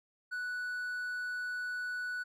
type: tone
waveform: triangle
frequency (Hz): 1480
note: F#6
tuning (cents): 0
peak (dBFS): -33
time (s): 0.31-2.24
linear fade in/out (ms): 20
effects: none